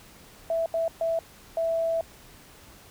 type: tone bursts at uneven times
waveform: sine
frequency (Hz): 659.3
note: E5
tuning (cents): 0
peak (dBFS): -23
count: 4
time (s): 0.5-0.66 / 0.74-0.88 / 1.01-1.19 / 1.57-2.01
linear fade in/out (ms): 2
effects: pink hiss -51 dBFS RMS until 2.9 s